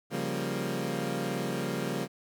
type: chord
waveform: 20% pulse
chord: G half-diminished seventh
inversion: second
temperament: equal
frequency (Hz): 138.59 / 174.61 / 196 / 233.1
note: Db3 / F3 / G3 / Bb3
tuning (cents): 0 / 0 / 0 / 0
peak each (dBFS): -31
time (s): 0.1-2.08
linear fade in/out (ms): 50
effects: none